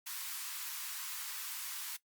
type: high-pass noise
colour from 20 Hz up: white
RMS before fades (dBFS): -42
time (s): 0.06-1.97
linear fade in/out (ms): 10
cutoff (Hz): 920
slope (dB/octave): 48
effects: noise-tail reverb RT60 0.1 s tail -18 dB re dry + Opus 48 kbps